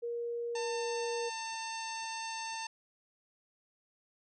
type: tone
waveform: sine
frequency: 472.1 Hz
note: A#4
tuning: 22 cents sharp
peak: -34 dBFS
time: 0.02-1.3 s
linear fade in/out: 20 ms
type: harmonic tone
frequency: 898 Hz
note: A5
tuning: 35 cents sharp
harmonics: 1 / 2 / 3 / 4 / 5 / 6 / 7 / 9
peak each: -40 / -47 / -45 / -51 / -47 / -51 / -47 / -53 dBFS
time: 0.55-2.67 s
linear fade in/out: 5 ms
effects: none